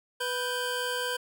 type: tone pair together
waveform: 25% pulse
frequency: 493.9 / 1565.4 Hz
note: B4 / G6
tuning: 0 / -3 cents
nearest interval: octave + minor sixth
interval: 1997 cents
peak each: -28 dBFS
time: 0.2-1.17 s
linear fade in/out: 10 ms
effects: none